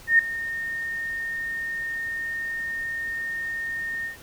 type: tone with ADSR envelope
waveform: sine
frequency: 1834 Hz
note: A#6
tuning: 29 cents flat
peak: -11 dBFS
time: 0.07-4.17 s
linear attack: 120 ms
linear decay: 4 ms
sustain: -16 dB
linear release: 120 ms
effects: pink hiss -47 dBFS RMS until 4.22 s